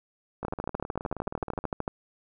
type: two click trains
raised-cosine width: 1 ms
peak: -21 / -15 dBFS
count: 24 / 20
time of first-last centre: 0.43-1.641 / 0.45-1.879 s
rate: 19 / 13.3 Hz
effects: none